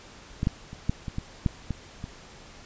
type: clicks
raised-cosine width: 5 ms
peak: -14 / -10 / -27 / -11 / -20 / -17 / -10 / -16 / -21 dBFS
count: 9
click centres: 0.431 / 0.471 / 0.731 / 0.895 / 1.082 / 1.184 / 1.462 / 1.707 / 2.041 s
effects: pink hiss -48 dBFS RMS until 2.65 s + resampled to 16000 Hz